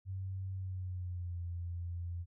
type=tone with pitch glide; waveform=sine; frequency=95 to 86.61 Hz; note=F#2 to F2; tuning=+46 to -14 cents; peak=-37 dBFS; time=0.05-2.26 s; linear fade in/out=50 ms; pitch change=-160 cents; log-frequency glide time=0.54-1.41 s; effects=none

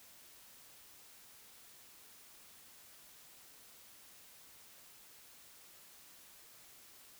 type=silence; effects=white hiss -59 dBFS RMS until 7.19 s

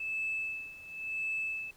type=tone with tremolo; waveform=sine; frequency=2620 Hz; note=E7; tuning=11 cents flat; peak=-30 dBFS; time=0-1.71 s; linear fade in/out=5 ms; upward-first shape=sine; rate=0.94 Hz; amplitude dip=85%; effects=tanh soft clip ceiling -26 dBFS + pink hiss -61 dBFS RMS until 1.76 s

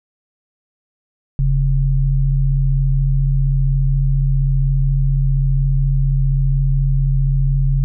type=tone pair together; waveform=sine; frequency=40.52 / 136.3 Hz; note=E1 / C#3; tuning=-29 / -29 cents; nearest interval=octave + major sixth; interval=2100 cents; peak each=-15 dBFS; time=1.39-7.84 s; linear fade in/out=0 ms; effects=none

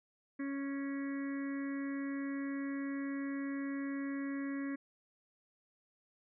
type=harmonic tone; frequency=277.2 Hz; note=C#4; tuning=in tune; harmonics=1 / 2 / 4 / 5 / 6 / 7 / 8; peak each=-36 / -51 / -53 / -59 / -51 / -51 / -56 dBFS; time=0.39-4.76 s; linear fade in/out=10 ms; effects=none

